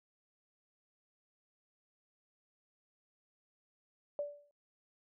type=tone with exponential decay; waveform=sine; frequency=581 Hz; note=D5; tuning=19 cents flat; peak=-31 dBFS; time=4.19-4.51 s; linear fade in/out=1 ms; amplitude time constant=68 ms; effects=noise-tail reverb RT60 0.3 s tail -21 dB re dry